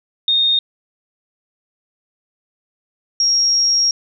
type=tone pair in turn; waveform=sine; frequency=3687 / 5592 Hz; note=A#7 / F8; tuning=-20 / +1 cents; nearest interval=perfect fifth; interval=721 cents; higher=second; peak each=-12 dBFS; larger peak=neither; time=0.28-0.59 / 3.2-3.91 s; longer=second; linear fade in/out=2 ms; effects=none